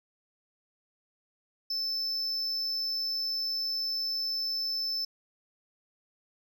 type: tone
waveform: triangle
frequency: 5274 Hz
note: E8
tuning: in tune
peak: -28 dBFS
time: 1.7-5.05 s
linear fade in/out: 5 ms
effects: none